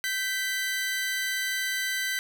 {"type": "tone pair together", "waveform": "sawtooth", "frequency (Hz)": [1550.8, 1987], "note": ["G6", "B6"], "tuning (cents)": [-19, 10], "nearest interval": "major third", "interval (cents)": 429, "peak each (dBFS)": [-27, -26], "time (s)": [0.04, 2.19], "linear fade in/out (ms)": 0, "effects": ["10-bit"]}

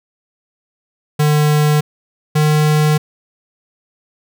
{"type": "tone pair in turn", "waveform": "square", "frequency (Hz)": [150, 152.01], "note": ["D3", "D#3"], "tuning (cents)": [37, -40], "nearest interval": "unison", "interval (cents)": 23, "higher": "second", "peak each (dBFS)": -11, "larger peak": "neither", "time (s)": [[1.19, 1.81], [2.35, 2.98]], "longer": "second", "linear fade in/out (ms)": 10, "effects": []}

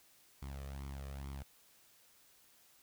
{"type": "tone with flanger", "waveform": "sawtooth", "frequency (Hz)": 68.6, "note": "C#2", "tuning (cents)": -17, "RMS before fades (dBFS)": -45, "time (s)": [0.42, 1.43], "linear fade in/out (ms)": 5, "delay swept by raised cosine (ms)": [0.88, 1.68], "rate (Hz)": 2.3, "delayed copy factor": 0.65, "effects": ["white hiss -66 dBFS RMS until 2.82 s"]}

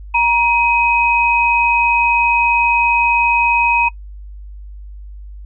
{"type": "tone pair together", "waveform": "sine", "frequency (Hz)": [945, 2523], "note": ["A#5", "D#7"], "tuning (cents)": [23, 23], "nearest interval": "octave + perfect fourth", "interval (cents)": 1700, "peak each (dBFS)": -13, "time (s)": [0.14, 3.89], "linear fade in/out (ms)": 10, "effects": ["noise-tail reverb RT60 0.1 s tail -24 dB re dry", "added 50 Hz sine -30 dBFS peak until 5.45 s"]}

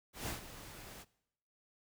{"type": "noise with ADSR envelope", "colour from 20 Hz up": "pink", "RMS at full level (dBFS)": -39, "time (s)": [0.13, 1.05], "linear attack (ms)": 150, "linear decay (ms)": 120, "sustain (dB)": -12, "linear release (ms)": 33, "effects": ["noise-tail reverb RT60 0.8 s tail -21 dB re dry"]}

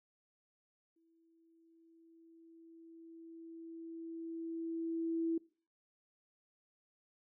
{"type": "tone with exponential growth", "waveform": "sine", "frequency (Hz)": 329.6, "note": "E4", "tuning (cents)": 0, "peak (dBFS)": -31, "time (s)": [0.96, 5.38], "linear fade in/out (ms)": 5, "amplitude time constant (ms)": 960, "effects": ["noise-tail reverb RT60 0.4 s tail -23 dB re dry"]}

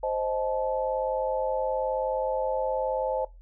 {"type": "chord", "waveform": "sine", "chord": "A diminished", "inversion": "first", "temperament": "equal with one note detuned", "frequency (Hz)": [523.3, 622.3, 867.4], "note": ["C5", "Eb5", "A5"], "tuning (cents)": [0, 0, -25], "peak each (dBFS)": [-28, -31, -31], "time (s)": [0.03, 3.25], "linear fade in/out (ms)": 5, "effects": ["noise-tail reverb RT60 0.2 s tail -18 dB re dry", "added 42 Hz sine -46 dBFS peak until 3.41 s"]}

